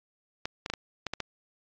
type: clicks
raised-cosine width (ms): 0.2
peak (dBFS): -14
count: 7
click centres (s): 0.455 / 0.661 / 0.7 / 0.737 / 1.067 / 1.136 / 1.203
effects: low-pass 6000 Hz 12 dB/octave + AAC 48 kbps